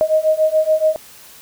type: beating tone pair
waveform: sine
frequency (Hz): 622.3 / 629.3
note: D#5 / D#5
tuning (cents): 0 / +19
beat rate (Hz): 7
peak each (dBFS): -16 / -15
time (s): 0.01-0.96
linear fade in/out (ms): 0
effects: white hiss -42 dBFS RMS until 1.41 s